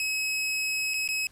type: tone with dropouts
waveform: sawtooth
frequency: 2560 Hz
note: D#7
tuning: 49 cents sharp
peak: -23 dBFS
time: 0-1.27 s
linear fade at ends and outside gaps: 1 ms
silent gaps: 0.937-0.941 / 1.077-1.088 s
effects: pink hiss -58 dBFS RMS until 1.31 s + low-pass 12000 Hz 12 dB/octave